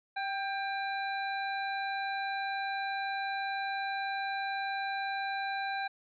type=harmonic tone with a mistuned harmonic; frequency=796 Hz; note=G5; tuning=26 cents sharp; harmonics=1 / 2 / 3 / 5; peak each=-34 / -37 / -42 / -44 dBFS; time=0.16-5.88 s; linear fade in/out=10 ms; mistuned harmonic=1; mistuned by=-31 cents; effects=none